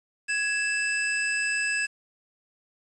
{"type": "tone pair together", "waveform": "square", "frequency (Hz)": [1670.3, 2637], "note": ["G#6", "E7"], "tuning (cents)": [9, 0], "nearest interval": "minor sixth", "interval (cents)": 791, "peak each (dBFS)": -28, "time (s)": [0.28, 1.87], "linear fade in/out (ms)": 20, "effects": ["resampled to 22050 Hz", "8-bit"]}